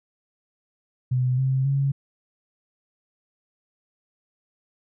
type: tone with pitch steps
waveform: sine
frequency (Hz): 126.7 / 132.31 / 138.17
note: B2 / C3 / C#3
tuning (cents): +45 / +20 / -5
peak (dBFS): -19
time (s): 1.11-1.92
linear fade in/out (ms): 10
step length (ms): 270
effects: none